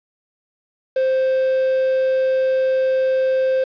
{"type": "tone", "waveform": "triangle", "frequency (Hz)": 523.3, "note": "C5", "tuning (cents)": 0, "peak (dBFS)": -13, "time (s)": [0.96, 3.64], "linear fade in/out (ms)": 5, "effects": ["resampled to 11025 Hz", "7-bit"]}